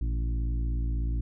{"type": "harmonic tone with a mistuned harmonic", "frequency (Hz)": 56.4, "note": "A1", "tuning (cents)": 44, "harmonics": [1, 2, 3, 4, 5, 6], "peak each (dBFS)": [-26, -36, -45, -47, -43, -49], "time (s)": [0.01, 1.21], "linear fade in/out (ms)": 5, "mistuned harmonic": 2, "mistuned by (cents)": 72, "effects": []}